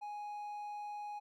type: tone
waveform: triangle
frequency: 830.6 Hz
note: G#5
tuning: in tune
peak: -39 dBFS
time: 0.01-1.2 s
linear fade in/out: 20 ms
effects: none